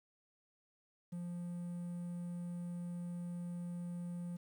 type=tone with quantisation; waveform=triangle; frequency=174.61 Hz; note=F3; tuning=in tune; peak=-38 dBFS; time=1.12-4.37 s; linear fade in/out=10 ms; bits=11; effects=none